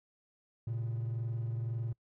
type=tone pair together; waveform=triangle; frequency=114.2 / 136.08 Hz; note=A#2 / C#3; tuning=-35 / -32 cents; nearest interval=minor third; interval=303 cents; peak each=-31 / -39 dBFS; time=0.67-1.93 s; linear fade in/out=5 ms; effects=noise-tail reverb RT60 0.1 s tail -26 dB re dry + tanh soft clip ceiling -27 dBFS